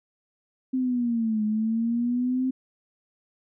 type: linear two-way sweep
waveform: sine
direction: down then up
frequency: 261.6 to 211.6 to 261.6 Hz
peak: -22 dBFS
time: 0.73-2.51 s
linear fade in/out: 10 ms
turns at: 1.44 s
effects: none